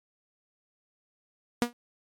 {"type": "tone with exponential decay", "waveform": "sawtooth", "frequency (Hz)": 239.9, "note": "A#3", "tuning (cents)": 50, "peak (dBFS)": -15, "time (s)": [1.62, 1.73], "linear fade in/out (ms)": 0, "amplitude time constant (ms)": 23, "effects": ["MP3 96 kbps"]}